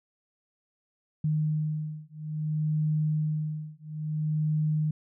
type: beating tone pair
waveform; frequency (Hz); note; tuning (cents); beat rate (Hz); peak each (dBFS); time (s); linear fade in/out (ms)
sine; 153.4 / 153.99; D#3 / D#3; -24 / -18; 0.59; -29; 1.24-4.91; 5
effects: none